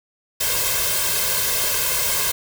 white noise with comb filter, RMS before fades -21 dBFS, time 0.4-2.32 s, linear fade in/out 10 ms, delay 1.9 ms, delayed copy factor +1, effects none

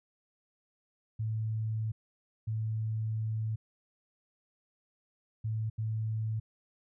sine tone bursts at uneven times, 110 Hz, A2, in tune, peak -30 dBFS, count 4, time 1.19-1.92 / 2.47-3.56 / 5.44-5.7 / 5.78-6.4 s, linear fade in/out 10 ms, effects none

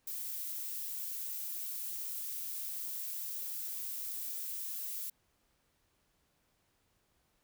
violet noise, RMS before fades -40 dBFS, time 0.07-5.1 s, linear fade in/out 5 ms, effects pink hiss -75 dBFS RMS until 7.43 s

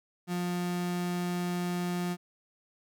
35% pulse tone, 177 Hz, F3, 23 cents sharp, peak -28 dBFS, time 0.27-2.17 s, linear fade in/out 50 ms, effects none

